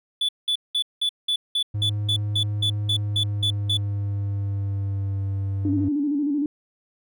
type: tone bursts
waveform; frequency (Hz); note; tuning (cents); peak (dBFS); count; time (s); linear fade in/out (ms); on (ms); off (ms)
triangle; 3462; A7; -29; -18; 14; 0.21-3.772; 5; 78; 190
type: tone with pitch glide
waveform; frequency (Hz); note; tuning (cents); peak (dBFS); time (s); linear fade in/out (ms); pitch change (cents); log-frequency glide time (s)
triangle; 103.83 to 98; G#2 to G2; 0 to 0; -21; 1.74-5.89; 10; -100; 2.85-5.2
type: tone with vibrato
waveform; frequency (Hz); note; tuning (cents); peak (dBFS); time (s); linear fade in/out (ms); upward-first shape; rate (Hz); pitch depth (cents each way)
sine; 289.3; D4; -26; -20; 5.65-6.46; 2; square; 13; 59
effects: tanh soft clip ceiling -10 dBFS